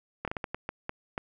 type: slowing click train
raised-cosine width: 0.5 ms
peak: -17 dBFS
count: 9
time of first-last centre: 0.25-1.179 s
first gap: 27 ms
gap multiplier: 1.4
effects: none